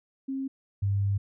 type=tone pair in turn; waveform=sine; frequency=268.5 / 99.65 Hz; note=C4 / G2; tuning=+45 / +29 cents; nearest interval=octave + perfect fourth; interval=1716 cents; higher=first; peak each=-29 / -23 dBFS; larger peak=second; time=0.28-0.48 / 0.82-1.18 s; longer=second; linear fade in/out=10 ms; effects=none